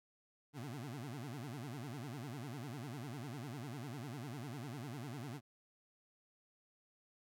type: tone with vibrato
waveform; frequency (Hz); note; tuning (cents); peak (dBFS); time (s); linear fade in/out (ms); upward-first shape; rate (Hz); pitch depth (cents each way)
25% pulse; 130.81; C3; 0; -40; 0.53-5.41; 50; sine; 10; 260
effects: none